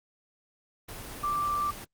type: tone in noise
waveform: sine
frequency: 1174.7 Hz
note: D6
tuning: in tune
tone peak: -26 dBFS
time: 1.23-1.71 s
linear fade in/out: 10 ms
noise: pink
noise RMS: -41 dBFS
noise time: 0.88-1.85 s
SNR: +12 dB
effects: Opus 24 kbps